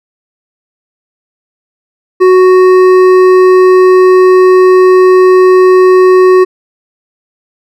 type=tone with hard clipping; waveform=triangle; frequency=370 Hz; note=F#4; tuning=in tune; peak=-3 dBFS; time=2.2-6.45 s; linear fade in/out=20 ms; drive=13 dB; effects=none